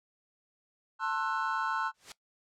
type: chord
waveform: triangle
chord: F# half-diminished seventh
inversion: first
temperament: just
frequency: 888 / 1065.6 / 1332 / 1480 Hz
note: A5 / C6 / E6 / F#6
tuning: +16 / +31 / +18 / 0 cents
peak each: -33 dBFS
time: 0.99-1.92 s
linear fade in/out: 50 ms
type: noise with exponential growth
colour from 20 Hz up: white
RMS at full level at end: -39 dBFS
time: 1.94-2.12 s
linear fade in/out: 2 ms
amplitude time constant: 39 ms
effects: noise-tail reverb RT60 0.1 s tail -18 dB re dry + low-pass 7000 Hz 12 dB/octave